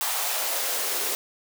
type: noise with high-pass filter sweep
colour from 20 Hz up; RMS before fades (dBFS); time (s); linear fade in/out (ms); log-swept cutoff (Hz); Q
white; -27; 0.01-1.15; 0; 820 to 380; 2.2
effects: none